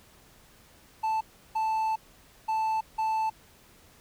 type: tone bursts at uneven times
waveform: triangle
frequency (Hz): 880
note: A5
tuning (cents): 0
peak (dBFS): -23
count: 4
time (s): 1.03-1.21 / 1.55-1.96 / 2.48-2.81 / 2.98-3.3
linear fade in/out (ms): 10
effects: pink hiss -57 dBFS RMS until 4 s